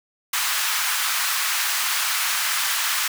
pink high-pass noise, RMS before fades -23 dBFS, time 0.33-3.08 s, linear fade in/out 5 ms, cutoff 1100 Hz, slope 24 dB/octave, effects none

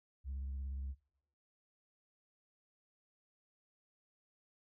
sine tone with vibrato, 67.6 Hz, C#2, 43 cents flat, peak -37 dBFS, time 0.24-0.95 s, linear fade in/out 50 ms, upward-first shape triangle, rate 17 Hz, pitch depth 64 cents each way, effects noise-tail reverb RT60 0.8 s tail -21 dB re dry + tanh soft clip ceiling -37 dBFS

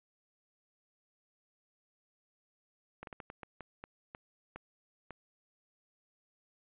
slowing click train, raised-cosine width 0.5 ms, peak -29 dBFS, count 11, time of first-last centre 3.03-5.107 s, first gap 42 ms, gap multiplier 1.33, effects resampled to 8000 Hz

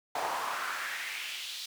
brown noise with high-pass filter sweep, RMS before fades -36 dBFS, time 0.15-1.66 s, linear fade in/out 5 ms, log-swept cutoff 740 to 4000 Hz, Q 2.6, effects none

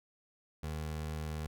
25% pulse tone, 77.4 Hz, D#2, 9 cents flat, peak -33 dBFS, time 0.63-1.47 s, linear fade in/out 5 ms, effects none

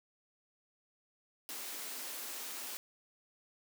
white high-pass noise, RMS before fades -43 dBFS, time 1.49-2.77 s, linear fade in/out 0 ms, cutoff 220 Hz, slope 48 dB/octave, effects none

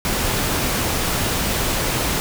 pink noise, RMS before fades -21 dBFS, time 0.05-2.2 s, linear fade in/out 0 ms, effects none

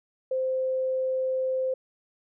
sine tone, 520 Hz, C5, 11 cents flat, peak -24 dBFS, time 0.31-1.74 s, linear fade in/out 5 ms, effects none

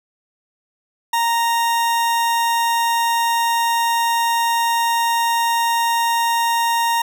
40% pulse tone, 930 Hz, A#5, 4 cents flat, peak -15 dBFS, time 1.13-7.02 s, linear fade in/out 5 ms, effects none

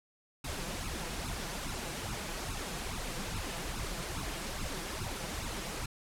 pink noise with flanger, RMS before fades -38 dBFS, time 0.44-5.86 s, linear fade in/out 5 ms, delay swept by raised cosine 0.75 to 6.05 ms, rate 2.4 Hz, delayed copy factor +0.75, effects low-pass 11000 Hz 12 dB/octave

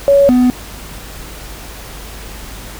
sine / triangle tone pair in turn, 560 / 249.5 Hz, C#5 / B3, +18 / +18 cents, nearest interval octave + major second, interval 1400 cents, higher first, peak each -5 dBFS, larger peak neither, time 0.08-0.29 / 0.29-0.5 s, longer neither, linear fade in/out 0 ms, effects added 50 Hz sine -32 dBFS peak until 2.79 s + pink hiss -32 dBFS RMS until 2.79 s

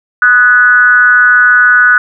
sine tone with frequency modulation, 1480 Hz, F#6, in tune, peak -3 dBFS, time 0.22-1.98 s, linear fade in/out 2 ms, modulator 233 Hz, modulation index 0.61, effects none

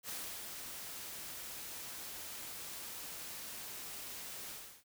white noise with ADSR envelope, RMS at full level -42 dBFS, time 0.03-4.84 s, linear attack 65 ms, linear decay 300 ms, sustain -4 dB, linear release 340 ms, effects none

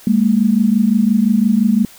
sine tone pair together, 203 / 228.8 Hz, G#3 / A#3, -39 / -32 cents, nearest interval major second, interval 207 cents, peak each -13 dBFS, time 0.07-1.85 s, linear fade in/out 2 ms, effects white hiss -42 dBFS RMS until 1.98 s

